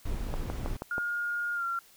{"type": "noise", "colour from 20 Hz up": "brown", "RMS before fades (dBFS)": -33, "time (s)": [0.05, 0.77], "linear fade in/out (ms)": 5}
{"type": "click train", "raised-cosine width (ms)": 1, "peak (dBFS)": -20, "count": 5, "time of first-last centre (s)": [0.34, 0.981], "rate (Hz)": 6.24}
{"type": "tone with pitch glide", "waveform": "sine", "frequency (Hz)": [1422, 1374.4], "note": ["F6", "F6"], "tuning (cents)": [31, -28], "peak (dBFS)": -29, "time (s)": [0.91, 1.79], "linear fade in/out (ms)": 2, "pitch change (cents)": -59, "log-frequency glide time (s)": [1.54, 1.64]}
{"effects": ["white hiss -58 dBFS RMS until 1.96 s"]}